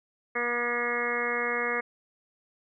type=harmonic tone; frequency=240 Hz; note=B3; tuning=49 cents flat; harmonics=1 / 2 / 3 / 4 / 5 / 6 / 7 / 8 / 9; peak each=-40 / -32 / -39 / -41 / -34 / -40 / -34 / -34 / -32 dBFS; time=0.35-1.81 s; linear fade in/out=10 ms; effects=none